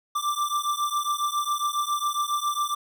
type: beating tone pair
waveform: square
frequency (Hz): 1174.7 / 1182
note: D6 / D6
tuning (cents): 0 / +11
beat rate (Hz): 7.3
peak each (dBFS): -28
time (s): 0.15-2.75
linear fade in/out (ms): 10
effects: none